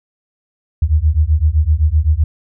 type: beating tone pair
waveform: sine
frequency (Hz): 73.42 / 81.22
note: D2 / E2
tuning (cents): 0 / -25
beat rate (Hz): 7.8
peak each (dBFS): -13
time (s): 0.82-2.24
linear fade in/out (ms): 5
effects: none